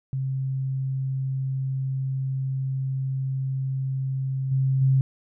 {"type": "tone with level steps", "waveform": "sine", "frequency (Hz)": 133.3, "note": "C3", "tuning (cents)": 33, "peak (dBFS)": [-24, -19, -16], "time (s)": [0.13, 5.01], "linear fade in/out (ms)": 0, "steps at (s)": [4.51, 4.81], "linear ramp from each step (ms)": 10, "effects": []}